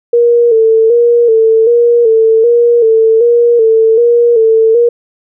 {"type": "tone with vibrato", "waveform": "sine", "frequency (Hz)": 460, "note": "A#4", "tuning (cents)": -23, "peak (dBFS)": -4, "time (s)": [0.13, 4.89], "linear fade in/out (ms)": 5, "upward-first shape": "square", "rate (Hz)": 1.3, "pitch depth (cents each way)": 53, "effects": []}